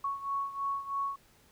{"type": "beating tone pair", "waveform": "sine", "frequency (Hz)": [1108.7, 1111.8], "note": ["C#6", "C#6"], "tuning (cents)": [0, 5], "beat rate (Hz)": 3.1, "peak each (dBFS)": [-33, -37], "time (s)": [0.04, 1.16], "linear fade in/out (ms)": 5, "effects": ["pink hiss -63 dBFS RMS until 1.51 s"]}